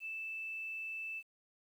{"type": "tone", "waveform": "sine", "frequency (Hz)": 2639, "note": "E7", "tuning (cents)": 1, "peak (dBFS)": -39, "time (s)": [0, 1.23], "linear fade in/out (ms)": 50, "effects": ["11-bit"]}